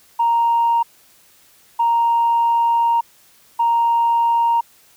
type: tone bursts at uneven times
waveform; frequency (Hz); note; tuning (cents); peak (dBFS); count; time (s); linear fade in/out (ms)
sine; 932; A#5; -1; -12; 3; 0.19-0.83 / 1.79-3.01 / 3.59-4.61; 10
effects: tanh soft clip ceiling -9 dBFS + white hiss -52 dBFS RMS until 4.96 s